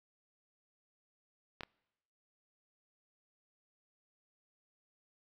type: clicks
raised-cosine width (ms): 0.3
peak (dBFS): -25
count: 2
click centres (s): 1.608 / 1.634
effects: noise-tail reverb RT60 1.0 s tail -26 dB re dry